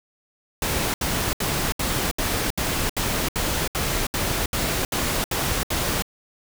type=noise bursts; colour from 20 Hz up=pink; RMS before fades=-24 dBFS; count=14; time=0.62-6.023 s; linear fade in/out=2 ms; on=320 ms; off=71 ms; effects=none